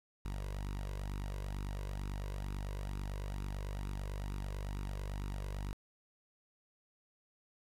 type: tone with flanger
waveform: sawtooth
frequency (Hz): 49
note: G1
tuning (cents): 0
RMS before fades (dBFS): -40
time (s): 0.25-5.73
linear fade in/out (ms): 0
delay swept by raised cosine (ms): 0.77 to 1.97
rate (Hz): 2.2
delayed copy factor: +0.6
effects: resampled to 32000 Hz + 10-bit